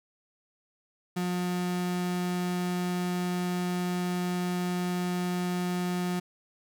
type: tone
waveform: 35% pulse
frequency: 178.9 Hz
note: F3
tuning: 42 cents sharp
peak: -26 dBFS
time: 1.16-6.2 s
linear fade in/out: 10 ms
effects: none